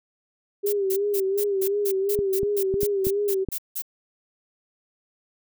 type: tone with vibrato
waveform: sine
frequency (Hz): 397.1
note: G4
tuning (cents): +22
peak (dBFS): -21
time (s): 0.63-3.45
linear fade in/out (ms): 20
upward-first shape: sine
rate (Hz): 2.8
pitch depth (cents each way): 69
type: noise bursts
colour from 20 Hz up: violet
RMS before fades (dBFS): -29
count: 14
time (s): 0.66-3.822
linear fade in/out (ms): 10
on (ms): 68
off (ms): 170
type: clicks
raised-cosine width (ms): 3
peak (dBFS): -16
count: 6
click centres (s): 2.19 / 2.432 / 2.741 / 2.832 / 3.069 / 3.487
effects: none